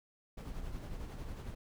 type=noise with tremolo; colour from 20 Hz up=brown; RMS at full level=-41 dBFS; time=0.37-1.55 s; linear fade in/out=10 ms; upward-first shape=sine; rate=11 Hz; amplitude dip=40%; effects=none